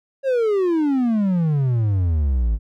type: exponential sweep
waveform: triangle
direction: down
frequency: 554.4 to 51 Hz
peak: -14 dBFS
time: 0.23-2.59 s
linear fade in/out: 50 ms
effects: none